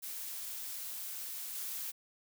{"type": "noise with level steps", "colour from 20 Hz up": "blue", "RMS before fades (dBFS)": [-42, -40], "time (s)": [0.02, 1.92], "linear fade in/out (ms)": 20, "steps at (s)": 1.55, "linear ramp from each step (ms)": 10, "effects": []}